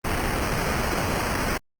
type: noise with sample-and-hold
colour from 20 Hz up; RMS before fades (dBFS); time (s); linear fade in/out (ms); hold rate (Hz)
pink; -25; 0.04-1.58; 10; 3675
effects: Opus 24 kbps